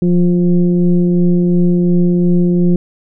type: tone with frequency modulation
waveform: sine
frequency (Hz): 176.4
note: F3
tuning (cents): +18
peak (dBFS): -8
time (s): 0.02-2.76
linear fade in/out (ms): 2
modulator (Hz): 175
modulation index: 0.82
effects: none